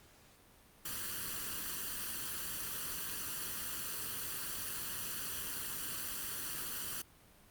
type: noise with comb filter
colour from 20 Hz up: white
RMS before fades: -40 dBFS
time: 0.85-7.02 s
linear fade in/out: 5 ms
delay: 0.67 ms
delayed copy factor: +0.65
effects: pink hiss -62 dBFS RMS until 7.5 s + Opus 48 kbps